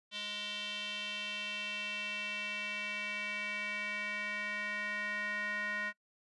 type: tone with band-pass filter sweep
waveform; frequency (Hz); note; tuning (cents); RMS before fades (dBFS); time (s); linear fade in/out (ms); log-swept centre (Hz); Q
square; 207.7; G#3; 0; -39; 0.11-5.93; 50; 3300 to 1800; 4.5
effects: noise-tail reverb RT60 0.1 s tail -21 dB re dry + resampled to 24000 Hz